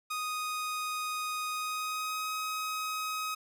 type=tone with pitch glide; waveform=sawtooth; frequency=1244.5 to 1264.8 Hz; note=D#6 to D#6; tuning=0 to +28 cents; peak=-29 dBFS; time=0.1-3.35 s; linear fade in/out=10 ms; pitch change=+28 cents; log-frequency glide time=1.5-2.34 s; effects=none